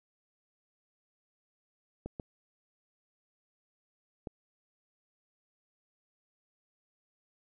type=clicks; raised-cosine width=2 ms; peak=-25 dBFS; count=3; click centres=2.06 / 2.198 / 4.272 s; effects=none